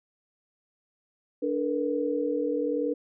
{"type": "tone cluster", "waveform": "sine", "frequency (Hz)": [292.7, 441.8, 482.5], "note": ["D4", "A4", "B4"], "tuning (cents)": [-6, 7, -40], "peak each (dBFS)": [-29, -32, -28], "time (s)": [1.42, 2.94], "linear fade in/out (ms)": 10, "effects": []}